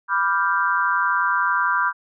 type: chord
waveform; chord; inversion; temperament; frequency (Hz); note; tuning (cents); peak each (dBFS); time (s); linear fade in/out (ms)
sine; G dominant seventh; first; equal; 987.8 / 1174.7 / 1396.9 / 1568; B5 / D6 / F6 / G6; 0 / 0 / 0 / 0; -23; 0.08-1.93; 50
effects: none

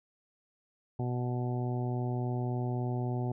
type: harmonic tone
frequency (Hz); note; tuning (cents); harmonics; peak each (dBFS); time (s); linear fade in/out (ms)
123.47; B2; 0; 1 / 2 / 3 / 4 / 5 / 6 / 7; -31 / -38 / -39 / -49 / -46 / -43 / -47; 0.99-3.32; 5
effects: none

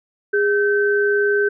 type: tone pair together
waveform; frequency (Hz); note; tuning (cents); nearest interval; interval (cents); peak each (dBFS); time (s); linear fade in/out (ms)
sine; 409.6 / 1541; G#4 / G6; -24 / -30; octave + major seventh; 2294; -16 / -19; 0.33-1.49; 10
effects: none

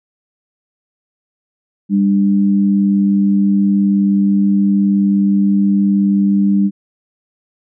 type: tone pair together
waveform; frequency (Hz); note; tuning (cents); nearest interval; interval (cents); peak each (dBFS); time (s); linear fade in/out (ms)
sine; 198.76 / 297.8; G3 / D4; +24 / +24; perfect fifth; 700; -10 / -19; 1.89-6.71; 50
effects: none

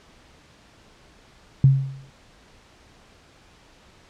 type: tone with exponential decay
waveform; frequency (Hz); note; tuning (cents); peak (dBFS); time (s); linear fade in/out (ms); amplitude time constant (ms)
sine; 135.2; C#3; -43; -8; 1.64-2.1; 2; 99
effects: pink hiss -53 dBFS RMS until 4.09 s + low-pass 6000 Hz 12 dB/octave

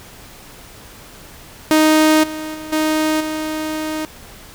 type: tone with level steps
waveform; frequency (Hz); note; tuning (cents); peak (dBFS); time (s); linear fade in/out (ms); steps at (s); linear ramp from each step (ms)
sawtooth; 311.1; D#4; 0; -6 / -21 / -25 / -11 / -17; 1.71-4.05; 0; 2.23 / 2.54 / 2.72 / 3.2; 10
effects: pink hiss -40 dBFS RMS until 4.54 s

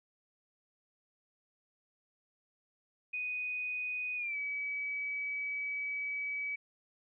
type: tone with pitch glide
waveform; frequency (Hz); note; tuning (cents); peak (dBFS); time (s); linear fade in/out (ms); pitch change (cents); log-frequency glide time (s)
sine; 2489 to 2282; D#7 to C#7; 0 to +50; -34; 3.13-6.56; 10; -150; 4.16-4.37
effects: none

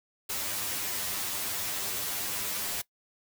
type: noise with comb filter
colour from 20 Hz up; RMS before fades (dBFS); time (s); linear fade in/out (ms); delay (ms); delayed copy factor
white; -33; 0.29-2.82; 10; 10; +0.8
effects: noise-tail reverb RT60 0.1 s tail -20 dB re dry

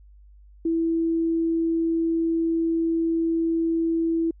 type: tone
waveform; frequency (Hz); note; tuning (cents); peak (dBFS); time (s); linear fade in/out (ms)
sine; 329.6; E4; 0; -20; 0.65-4.31; 5
effects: added 50 Hz sine -47 dBFS peak until 4.4 s

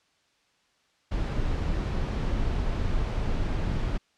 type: noise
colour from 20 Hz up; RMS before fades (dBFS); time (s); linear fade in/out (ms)
brown; -27; 1.11-3.98; 10
effects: white hiss -67 dBFS RMS until 4.17 s + low-pass 5000 Hz 12 dB/octave

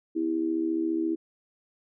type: tone with amplitude modulation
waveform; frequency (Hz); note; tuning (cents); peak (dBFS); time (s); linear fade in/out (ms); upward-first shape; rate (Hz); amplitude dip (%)
sine; 326.5; E4; -17; -21; 0.15-1.16; 20; sine; 74.5; 75
effects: none

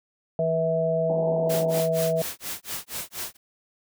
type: harmonic tone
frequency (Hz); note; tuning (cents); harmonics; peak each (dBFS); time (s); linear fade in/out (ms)
162.8; E3; -21; 1 / 3 / 4; -28 / -27 / -23; 0.39-2.22; 2
type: band-pass noise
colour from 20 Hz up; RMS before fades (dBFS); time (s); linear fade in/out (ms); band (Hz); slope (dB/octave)
white; -35; 1.09-1.81; 10; 170 to 900; 96
type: noise with tremolo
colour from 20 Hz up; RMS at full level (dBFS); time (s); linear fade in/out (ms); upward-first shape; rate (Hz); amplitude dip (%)
white; -31; 1.49-3.37; 10; sine; 4.2; 100
effects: none

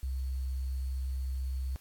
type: tone with sample-and-hold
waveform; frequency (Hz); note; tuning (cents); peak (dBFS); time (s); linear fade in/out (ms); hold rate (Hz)
sine; 65.41; C2; 0; -31; 0.03-1.76; 0; 4410
effects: white hiss -61 dBFS RMS until 1.8 s + AAC 64 kbps

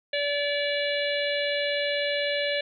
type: harmonic tone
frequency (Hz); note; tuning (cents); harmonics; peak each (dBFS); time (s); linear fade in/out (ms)
576; D5; -34; 1 / 3 / 4 / 5 / 6 / 7; -27 / -32 / -33 / -34 / -35 / -35; 0.13-2.61; 5
effects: none

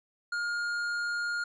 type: tone with tanh clipping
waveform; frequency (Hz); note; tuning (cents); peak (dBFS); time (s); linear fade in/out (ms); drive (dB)
sine; 1418; F6; +26; -31; 0.32-1.44; 5; 10
effects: resampled to 24000 Hz

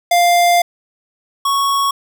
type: tone pair in turn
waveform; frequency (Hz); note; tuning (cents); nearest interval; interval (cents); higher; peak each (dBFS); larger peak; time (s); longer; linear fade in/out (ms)
square; 698.5 / 1108.8; F5 / C#6; 0 / 0; minor sixth; 800; second; -10 / -14; first; 0.11-0.62 / 1.45-1.91; first; 5
effects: none

